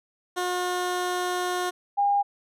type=tone pair in turn; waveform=15% pulse / sine; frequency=360 / 808.2 Hz; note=F#4 / G#5; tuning=-47 / -47 cents; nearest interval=octave + major second; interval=1400 cents; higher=second; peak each=-19 dBFS; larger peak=neither; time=0.36-1.71 / 1.97-2.23 s; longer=first; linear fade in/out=20 ms; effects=resampled to 32000 Hz